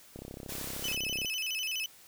click train, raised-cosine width 2 ms, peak -29 dBFS, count 37, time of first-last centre 0.16-1.248 s, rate 33.1 Hz
white noise, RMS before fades -40 dBFS, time 0.48-0.96 s, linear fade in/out 20 ms
35% pulse tone with vibrato, 2794 Hz, F7, in tune, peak -30 dBFS, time 0.84-1.86 s, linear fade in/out 2 ms, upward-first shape square, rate 12 Hz, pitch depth 130 cents each way
effects white hiss -56 dBFS RMS until 2.07 s

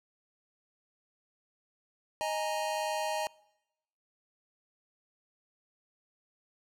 square chord, D# suspended fourth, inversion none, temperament equal, 622.3 / 830.6 / 932.3 Hz, D#5 / G#5 / A#5, 0 / 0 / 0 cents, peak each -35 / -36 / -37 dBFS, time 2.21-3.27 s, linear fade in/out 0 ms, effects noise-tail reverb RT60 0.9 s tail -24 dB re dry + low-pass 12000 Hz 12 dB/octave

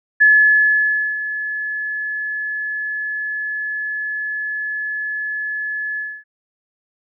sine tone with ADSR envelope, 1713 Hz, A6, 47 cents flat, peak -7 dBFS, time 0.2-6.24 s, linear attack 18 ms, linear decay 950 ms, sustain -14 dB, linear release 260 ms, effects none

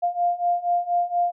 sine beating tone pair, 698.5 / 702.7 Hz, F5 / F5, 0 / +10 cents, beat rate 4.2 Hz, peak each -24 / -22 dBFS, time 0.02-1.32 s, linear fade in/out 20 ms, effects none

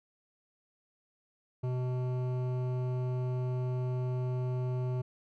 sine tone with hard clipping, 126.2 Hz, B2, 38 cents sharp, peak -32 dBFS, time 1.63-5.02 s, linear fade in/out 10 ms, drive 13 dB, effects none

